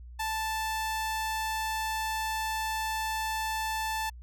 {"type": "tone", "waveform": "sawtooth", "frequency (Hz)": 880, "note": "A5", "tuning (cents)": 0, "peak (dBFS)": -26, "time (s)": [0.19, 4.1], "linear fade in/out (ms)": 10, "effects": ["added 60 Hz sine -43 dBFS peak until 4.22 s"]}